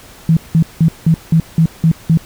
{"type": "tone bursts", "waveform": "sine", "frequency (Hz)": 162.6, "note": "E3", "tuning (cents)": -23, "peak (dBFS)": -6, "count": 8, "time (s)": [0.29, 2.174], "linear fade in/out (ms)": 2, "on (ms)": 78, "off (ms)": 180, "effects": ["pink hiss -39 dBFS RMS until 2.25 s"]}